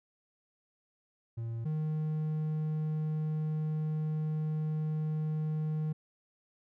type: tone pair in turn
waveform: triangle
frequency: 115.1 / 154.86 Hz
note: A#2 / D#3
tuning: -22 / -8 cents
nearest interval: perfect fourth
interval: 514 cents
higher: second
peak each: -32 / -28 dBFS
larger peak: second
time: 1.37-1.65 / 1.65-5.93 s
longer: second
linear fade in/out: 10 ms
effects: none